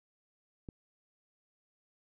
click, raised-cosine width 3 ms, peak -30 dBFS, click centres 0.688 s, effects none

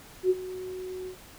sine tone with ADSR envelope, 370 Hz, F#4, in tune, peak -17 dBFS, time 0.23-1.17 s, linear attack 70 ms, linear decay 39 ms, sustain -17 dB, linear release 95 ms, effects pink hiss -50 dBFS RMS until 1.38 s

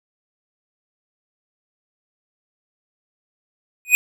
square tone with exponential growth, 2489 Hz, D#7, in tune, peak -6 dBFS, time 3.85-3.95 s, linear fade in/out 0 ms, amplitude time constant 20 ms, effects none

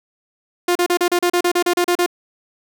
sawtooth tone bursts, 352.7 Hz, F4, 17 cents sharp, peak -10 dBFS, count 13, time 0.68-2.062 s, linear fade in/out 5 ms, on 74 ms, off 35 ms, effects none

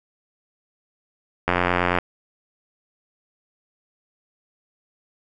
click train, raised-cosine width 0.5 ms, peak -4 dBFS, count 46, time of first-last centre 1.48-1.986 s, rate 88.9 Hz, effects none

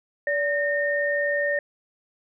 sine tone pair together, 577 / 1831.9 Hz, D5 / A#6, -31 / -31 cents, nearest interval octave + minor sixth, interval 2000 cents, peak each -24 / -24 dBFS, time 0.27-1.59 s, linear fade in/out 2 ms, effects none

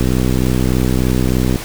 click train, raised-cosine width 3 ms, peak -3 dBFS, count 99, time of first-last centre 0.01-1.558 s, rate 63.3 Hz, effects pink hiss -28 dBFS RMS until 1.64 s

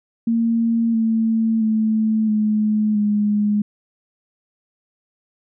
sine tone with pitch steps, 229.8 / 224.2 / 218.7 / 213.3 / 208.1 Hz, A#3 / A3 / A3 / G#3 / G#3, -25 / +33 / -10 / +46 / +4 cents, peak -15 dBFS, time 0.27-3.62 s, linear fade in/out 5 ms, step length 670 ms, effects none

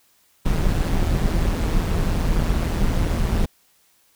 brown noise with amplitude modulation, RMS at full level -17 dBFS, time 0.45-3.46 s, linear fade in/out 10 ms, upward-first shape sine, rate 166 Hz, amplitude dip 60%, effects white hiss -60 dBFS RMS until 4.15 s

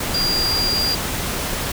sine tone in noise, 4782 Hz, D8, 30 cents sharp, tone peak -18 dBFS, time 0.14-0.95 s, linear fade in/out 5 ms, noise pink, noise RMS -24 dBFS, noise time 0-1.72 s, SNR +3 dB, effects none

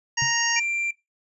harmonic tone, 932.3 Hz, A#5, in tune, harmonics 1 / 2 / 3 / 5 / 6 / 7, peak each -30 / -25 / -28 / -34 / -28 / -28 dBFS, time 0.17-0.6 s, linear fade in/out 10 ms
sine tone with exponential decay, 136.6 Hz, C#3, 25 cents flat, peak -25 dBFS, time 0.22-0.37 s, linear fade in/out 0 ms, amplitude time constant 32 ms
triangle tone, 2365 Hz, D7, 12 cents sharp, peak -21 dBFS, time 0.56-0.91 s, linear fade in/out 5 ms
effects noise-tail reverb RT60 0.2 s tail -22 dB re dry + resampled to 24000 Hz

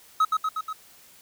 triangle tone with echo, 1277 Hz, D#6, 45 cents sharp, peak -15 dBFS, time 0.2-0.25 s, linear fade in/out 5 ms, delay 120 ms, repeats 4, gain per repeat -3 dB, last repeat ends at 0.73 s, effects white hiss -53 dBFS RMS until 1.21 s

